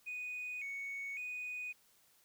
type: tone with vibrato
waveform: sine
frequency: 2349 Hz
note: D7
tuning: in tune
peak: -38 dBFS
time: 0.06-1.73 s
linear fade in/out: 20 ms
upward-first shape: square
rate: 0.9 Hz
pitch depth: 96 cents each way
effects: tanh soft clip ceiling -37 dBFS + white hiss -69 dBFS RMS until 2.24 s